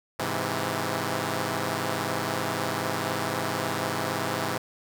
5% pulse chord, Ab augmented, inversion none, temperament equal, 103.83 / 130.81 / 164.81 Hz, Ab2 / C3 / E3, 0 / 0 / 0 cents, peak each -20 dBFS, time 0.19-4.58 s, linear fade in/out 5 ms, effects none

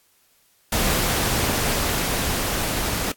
pink noise with level ramp, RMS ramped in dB -21 to -25 dBFS, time 0.72-3.12 s, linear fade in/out 5 ms, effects white hiss -61 dBFS RMS until 3.16 s + AAC 64 kbps

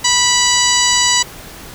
harmonic tone with a mistuned harmonic, 983 Hz, B5, 8 cents flat, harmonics 1 / 2 / 3 / 4 / 5 / 6 / 7 / 8, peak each -19 / -19 / -19 / -19 / -19 / -19 / -19 / -19 dBFS, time 0.04-1.23 s, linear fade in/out 10 ms, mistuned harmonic 5, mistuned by -55 cents, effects pink hiss -34 dBFS RMS until 1.74 s

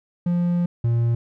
triangle tone pair in turn, 174.61 / 117.35 Hz, F3 / A#2, 0 / +12 cents, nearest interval perfect fifth, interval 688 cents, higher first, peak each -16 / -15 dBFS, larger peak second, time 0.26-0.66 / 0.84-1.15 s, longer first, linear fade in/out 5 ms, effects none

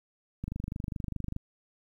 click train, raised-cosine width 5 ms, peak -22 dBFS, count 24, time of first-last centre 0.44-1.364 s, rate 24.9 Hz, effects 10-bit

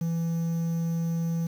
triangle tone with quantisation, 166.4 Hz, E3, 17 cents sharp, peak -23 dBFS, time 0.01-1.47 s, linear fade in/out 5 ms, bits 8, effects none

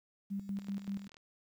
sine tone with tremolo, 198.2 Hz, G3, 19 cents sharp, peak -34 dBFS, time 0.3-1.08 s, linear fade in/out 20 ms, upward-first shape square, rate 5.2 Hz, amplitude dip 70%
click train, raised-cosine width 0.2 ms, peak -38 dBFS, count 25, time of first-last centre 0.57-1.169 s, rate 40.1 Hz
effects 11-bit

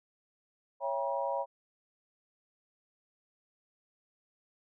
sine chord, C# diminished seventh, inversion none, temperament just, 554.4 / 665.2 / 798.3 / 957.9 Hz, C#5 / E5 / G5 / Bb5, 0 / +16 / +31 / +47 cents, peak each -34 / -38 / -38 / -35 dBFS, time 0.8-1.46 s, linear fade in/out 50 ms, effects none

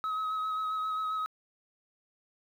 sine tone with vibrato, 1276 Hz, D#6, 43 cents sharp, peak -27 dBFS, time 0.04-1.26 s, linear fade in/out 0 ms, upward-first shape sine, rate 7.5 Hz, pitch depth 18 cents each way, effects tanh soft clip ceiling -29 dBFS + 10-bit

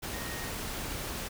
sine tone in noise, 1864.7 Hz, A#6, in tune, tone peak -43 dBFS, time 0.12-0.5 s, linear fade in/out 20 ms, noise pink, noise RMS -37 dBFS, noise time 0.02-1.29 s, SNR -9 dB, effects none

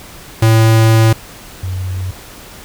square / sine tone pair in turn, 111.9 / 92.72 Hz, A2 / F#2, +30 / +4 cents, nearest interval minor third, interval 326 cents, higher first, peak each -7 / -17 dBFS, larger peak first, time 0.42-1.13 / 1.63-2.11 s, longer first, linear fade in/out 5 ms, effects pink hiss -35 dBFS RMS until 2.64 s

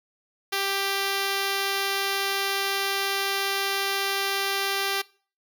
5% pulse tone, 393.4 Hz, G4, 6 cents sharp, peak -13 dBFS, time 0.52-5.02 s, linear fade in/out 10 ms, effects noise-tail reverb RT60 0.4 s tail -22 dB re dry

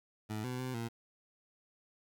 20% pulse tone with pitch steps, 107.6 / 125.9 / 128.3 / 116.2 Hz, A2 / B2 / C3 / A#2, -38 / +34 / -34 / -5 cents, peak -32 dBFS, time 0.29-0.89 s, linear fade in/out 20 ms, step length 150 ms, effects 10-bit

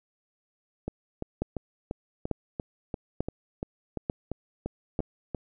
two click trains, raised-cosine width 2 ms, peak -18 / -14 dBFS, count 14 / 5, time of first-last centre 0.88-5.347 / 1.42-4.991 s, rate 2.91 / 1.12 Hz, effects none

